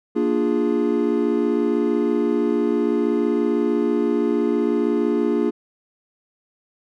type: chord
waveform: triangle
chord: Bb dominant seventh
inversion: none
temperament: equal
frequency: 233.1 / 293.7 / 349.2 / 415.3 Hz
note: Bb3 / D4 / F4 / Ab4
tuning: 0 / 0 / 0 / 0 cents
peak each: -21 dBFS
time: 0.15-5.51 s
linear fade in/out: 20 ms
effects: none